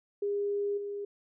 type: tone with level steps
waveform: sine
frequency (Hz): 406.1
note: G#4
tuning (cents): -39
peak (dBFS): -28 / -34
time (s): 0.22-1.05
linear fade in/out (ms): 5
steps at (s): 0.77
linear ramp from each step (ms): 10
effects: none